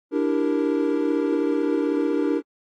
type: chord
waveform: triangle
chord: E half-diminished seventh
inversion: third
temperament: equal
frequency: 293.7 / 329.6 / 392 / 466.2 Hz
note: D4 / E4 / G4 / Bb4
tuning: 0 / 0 / 0 / 0 cents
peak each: -21 / -24 / -25 / -24 dBFS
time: 0.11-2.42 s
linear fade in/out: 50 ms
effects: AAC 32 kbps